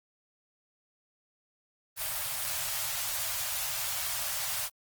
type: band-stop noise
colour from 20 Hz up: white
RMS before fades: -33 dBFS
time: 1.96-4.7 s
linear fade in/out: 50 ms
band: 150 to 560 Hz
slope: 96 dB/octave
effects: Opus 24 kbps